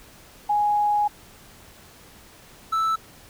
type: tone pair in turn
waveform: sine / triangle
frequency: 830.6 / 1316.9 Hz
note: G#5 / E6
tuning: 0 / -2 cents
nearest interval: minor sixth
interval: 798 cents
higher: second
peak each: -18 dBFS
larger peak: neither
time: 0.49-1.08 / 2.72-2.96 s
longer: first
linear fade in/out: 10 ms
effects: pink hiss -49 dBFS RMS until 3.29 s